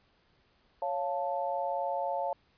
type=chord; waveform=sine; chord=Db augmented; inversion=none; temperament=equal; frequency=554.4 / 698.5 / 880 Hz; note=Db5 / F5 / A5; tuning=0 / 0 / 0 cents; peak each=-34 dBFS; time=0.82-2.33 s; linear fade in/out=2 ms; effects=pink hiss -68 dBFS RMS until 2.57 s + resampled to 11025 Hz